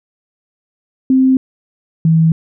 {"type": "tone pair in turn", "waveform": "sine", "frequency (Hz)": [261.6, 162.06], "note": ["C4", "E3"], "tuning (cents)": [0, -29], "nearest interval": "minor sixth", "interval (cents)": 829, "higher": "first", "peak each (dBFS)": -7, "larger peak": "neither", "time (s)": [[1.1, 1.37], [2.05, 2.32]], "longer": "neither", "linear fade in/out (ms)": 2, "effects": []}